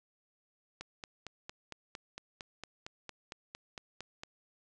click train, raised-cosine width 0.2 ms, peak -25 dBFS, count 16, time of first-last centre 0.81-4.235 s, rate 4.38 Hz, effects resampled to 22050 Hz

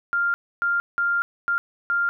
sine tone bursts at uneven times, 1396.9 Hz, F6, in tune, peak -19 dBFS, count 5, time 0.13-0.34 / 0.62-0.8 / 0.98-1.22 / 1.48-1.58 / 1.9-2.09 s, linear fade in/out 0 ms, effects none

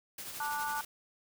white noise with tremolo, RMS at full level -41 dBFS, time 0.18-0.85 s, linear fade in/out 5 ms, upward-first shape triangle, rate 12 Hz, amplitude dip 50%
sine chord, D major, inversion second, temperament just, 881 / 1174.7 / 1468.3 Hz, A5 / D6 / F#6, +2 / 0 / -14 cents, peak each -35 / -40 / -38 dBFS, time 0.4-0.81 s, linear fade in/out 2 ms
effects none

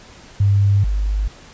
sine tone pair in turn, 100 / 50.51 Hz, G2 / G#1, +35 / -47 cents, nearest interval octave, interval 1182 cents, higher first, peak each -11 / -16 dBFS, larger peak first, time 0.4-0.84 / 0.84-1.28 s, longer neither, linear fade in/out 5 ms, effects pink hiss -43 dBFS RMS until 1.53 s + resampled to 16000 Hz

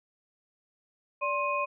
sine tone cluster, 580 / 1060 / 2495 Hz, D5 / C6 / D#7, -22 / +22 / +4 cents, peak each -32 / -29 / -33 dBFS, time 1.21-1.66 s, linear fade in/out 20 ms, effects none

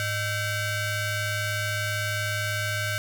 sawtooth ring-modulated tone, 721 Hz, F#5, 45 cents flat, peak -19 dBFS, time 0-2.98 s, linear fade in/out 0 ms, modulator 827 Hz, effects 9-bit

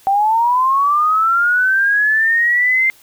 sine linear sweep, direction up, 770 to 2100 Hz, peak -11 dBFS, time 0.07-2.9 s, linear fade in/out 0 ms, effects white hiss -48 dBFS RMS until 3.02 s

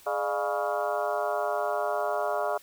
harmonic tone with a mistuned harmonic, 140 Hz, C#3, 18 cents sharp, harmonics 3 / 4 / 5 / 6 / 7 / 8 / 9 / 10, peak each -35 / -30 / -31 / -38 / -37 / -36 / -39 / -38 dBFS, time 0.06-2.58 s, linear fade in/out 10 ms, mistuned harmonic 4, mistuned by +120 cents, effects white hiss -54 dBFS RMS until 2.62 s

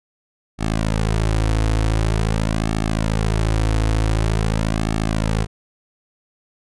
sawtooth tone with flanger, 54.2 Hz, A1, 25 cents flat, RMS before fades -19 dBFS, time 0.58-5.47 s, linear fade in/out 50 ms, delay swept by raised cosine 2 to 5.1 ms, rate 0.46 Hz, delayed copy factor -0.85, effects resampled to 24000 Hz

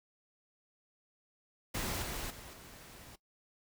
pink noise with level steps, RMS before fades -37 / -40 / -50 / -53 dBFS, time 1.74-3.16 s, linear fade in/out 10 ms, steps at 2.02 / 2.3 / 2.53 s, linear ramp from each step 5 ms, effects noise-tail reverb RT60 0.1 s tail -18 dB re dry

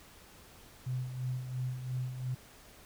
sine tone with tremolo, 127.3 Hz, C3, 47 cents flat, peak -31 dBFS, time 0.86-2.35 s, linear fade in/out 10 ms, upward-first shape sine, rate 2.9 Hz, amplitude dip 60%, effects pink hiss -56 dBFS RMS until 2.85 s

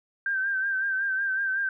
sine tone with vibrato, 1568 Hz, G6, in tune, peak -24 dBFS, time 0.26-1.69 s, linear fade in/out 2 ms, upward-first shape sine, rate 5.4 Hz, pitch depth 46 cents each way, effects none

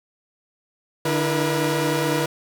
sawtooth tone cluster, 148.8 / 301.8 / 331.6 / 481.7 Hz, D3 / D4 / E4 / B4, +23 / +47 / +10 / -43 cents, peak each -21 / -25 / -22 / -20 dBFS, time 1.05-2.26 s, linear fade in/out 5 ms, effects none

